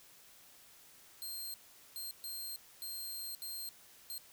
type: tone bursts at uneven times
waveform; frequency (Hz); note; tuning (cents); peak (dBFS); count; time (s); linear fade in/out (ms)
10% pulse; 4186; C8; 0; -34; 6; 1.22-1.54 / 1.96-2.11 / 2.24-2.56 / 2.82-3.35 / 3.42-3.69 / 4.1-4.18; 0
effects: white hiss -60 dBFS RMS until 4.32 s